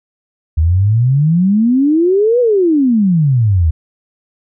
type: exponential two-way sweep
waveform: sine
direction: up then down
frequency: 75.6 to 502 to 75.6 Hz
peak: -8 dBFS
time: 0.57-3.71 s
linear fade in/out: 10 ms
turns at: 2.4 s
effects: none